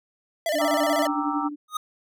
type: tone with vibrato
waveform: square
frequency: 633 Hz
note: D#5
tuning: 30 cents sharp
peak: -23 dBFS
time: 0.46-1.07 s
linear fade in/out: 2 ms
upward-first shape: square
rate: 16 Hz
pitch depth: 96 cents each way
type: tone with tremolo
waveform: sine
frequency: 293.7 Hz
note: D4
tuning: in tune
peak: -22 dBFS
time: 0.53-1.56 s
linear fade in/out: 50 ms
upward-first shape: triangle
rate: 11 Hz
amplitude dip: 80%
type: chord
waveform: sine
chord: E half-diminished seventh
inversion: first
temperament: equal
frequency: 784 / 932.3 / 1174.7 / 1318.5 Hz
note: G5 / Bb5 / D6 / E6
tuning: 0 / 0 / 0 / 0 cents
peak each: -31 dBFS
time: 0.59-1.49 s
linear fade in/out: 20 ms
type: tone with exponential growth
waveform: square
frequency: 1243 Hz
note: D#6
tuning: 2 cents flat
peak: -22 dBFS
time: 1.68-1.77 s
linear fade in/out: 5 ms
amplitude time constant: 18 ms
effects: none